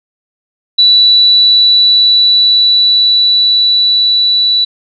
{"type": "tone with level ramp", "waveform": "sine", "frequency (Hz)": 3951, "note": "B7", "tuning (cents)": 0, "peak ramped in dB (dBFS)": [-3, -7], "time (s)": [0.78, 4.65], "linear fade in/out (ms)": 10, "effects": []}